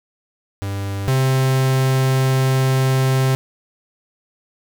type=tone pair in turn; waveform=45% pulse; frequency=99 / 131.87 Hz; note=G2 / C3; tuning=+18 / +14 cents; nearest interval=perfect fourth; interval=496 cents; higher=second; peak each=-22 / -14 dBFS; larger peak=second; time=0.62-1.08 / 1.08-3.35 s; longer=second; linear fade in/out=0 ms; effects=none